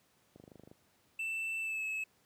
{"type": "click train", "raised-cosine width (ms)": 2, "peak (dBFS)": -39, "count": 10, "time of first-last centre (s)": [0.36, 0.714], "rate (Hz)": 25.4}
{"type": "tone with pitch glide", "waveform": "triangle", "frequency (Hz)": [2661, 2590], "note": ["E7", "E7"], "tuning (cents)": [16, -31], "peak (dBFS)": -33, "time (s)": [1.19, 2.04], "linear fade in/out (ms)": 5, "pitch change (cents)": -47, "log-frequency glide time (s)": [1.6, 1.84]}
{"effects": ["pink hiss -70 dBFS RMS until 2.25 s", "high-pass 100 Hz 12 dB/octave"]}